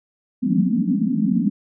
white band-pass noise, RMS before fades -19 dBFS, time 0.42-1.5 s, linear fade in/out 20 ms, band 170 to 270 Hz, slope 96 dB/octave, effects none

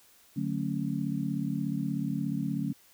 sine chord, D major seventh, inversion none, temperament just, 146.83 / 183.54 / 220.2 / 275.3 Hz, D3 / F#3 / A3 / C#4, 0 / -14 / +2 / -12 cents, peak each -34 dBFS, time 0.36-2.73 s, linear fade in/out 10 ms, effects white hiss -60 dBFS RMS until 2.93 s

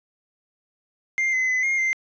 triangle tone with pitch steps, 2104 / 2042 / 2020 / 2132 / 2086 Hz, C7 / C7 / B6 / C7 / C7, +9 / -43 / +39 / +32 / -6 cents, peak -18 dBFS, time 1.18-1.93 s, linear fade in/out 0 ms, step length 150 ms, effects resampled to 16000 Hz

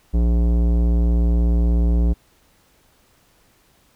sine tone with tanh clipping, 58.27 Hz, A#1, in tune, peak -16 dBFS, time 0.13-2.14 s, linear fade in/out 20 ms, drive 16 dB, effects pink hiss -58 dBFS RMS until 3.95 s

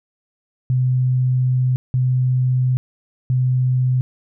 sine tone bursts at uneven times, 127.5 Hz, C3, 44 cents flat, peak -14 dBFS, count 3, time 0.7-1.76 / 1.94-2.77 / 3.3-4.01 s, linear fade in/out 0 ms, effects none

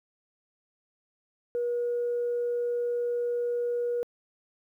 sine tone, 480.6 Hz, B4, 47 cents flat, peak -25 dBFS, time 1.55-4.03 s, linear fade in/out 0 ms, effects tanh soft clip ceiling -22 dBFS + 11-bit

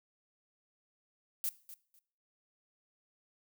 violet noise with echo, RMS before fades -34 dBFS, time 1.44-1.49 s, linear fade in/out 0 ms, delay 250 ms, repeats 2, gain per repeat -15 dB, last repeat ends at 1.99 s, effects noise-tail reverb RT60 0.5 s tail -19 dB re dry

